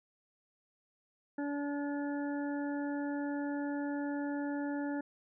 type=harmonic tone; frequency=287.1 Hz; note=D4; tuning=39 cents flat; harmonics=1 / 2 / 3 / 5 / 6; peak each=-34 / -43 / -45 / -49 / -48 dBFS; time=1.38-5.01 s; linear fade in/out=5 ms; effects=none

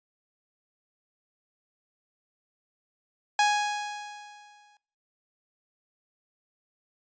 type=tone with exponential decay; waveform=sawtooth; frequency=830.6 Hz; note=G#5; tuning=in tune; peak=-15 dBFS; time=3.39-4.77 s; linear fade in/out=2 ms; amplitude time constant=300 ms; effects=noise-tail reverb RT60 0.5 s tail -23 dB re dry + resampled to 16000 Hz

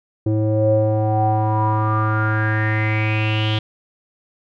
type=tone with low-pass filter sweep; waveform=square; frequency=108.2 Hz; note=A2; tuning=29 cents flat; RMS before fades=-18 dBFS; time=0.26-3.59 s; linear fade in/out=5 ms; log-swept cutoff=410 to 3300 Hz; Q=8.1; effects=none

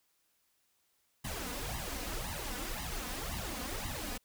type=noise with flanger; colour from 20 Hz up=pink; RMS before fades=-39 dBFS; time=1.24-4.18 s; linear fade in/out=10 ms; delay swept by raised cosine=1 to 4.1 ms; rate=1.9 Hz; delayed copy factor=+0.9; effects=white hiss -75 dBFS RMS until 4.24 s

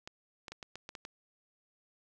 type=clicks; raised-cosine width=0.2 ms; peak=-26 dBFS; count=8; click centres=0.075 / 0.482 / 0.52 / 0.628 / 0.756 / 0.891 / 0.952 / 1.051 s; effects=none

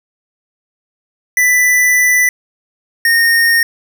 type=tone pair in turn; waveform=square; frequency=1986 / 1845.2 Hz; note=B6 / A#6; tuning=+9 / -18 cents; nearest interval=minor second; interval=127 cents; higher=first; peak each=-9 dBFS; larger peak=neither; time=1.37-2.29 / 3.05-3.63 s; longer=first; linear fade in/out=2 ms; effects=none

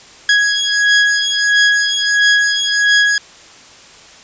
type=beating tone pair; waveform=sawtooth; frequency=1661.2 / 1662.7 Hz; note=G#6 / G#6; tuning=0 / +2 cents; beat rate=1.5 Hz; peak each=-10 dBFS; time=0.29-3.18 s; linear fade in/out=2 ms; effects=white hiss -40 dBFS RMS until 4.23 s + resampled to 16000 Hz

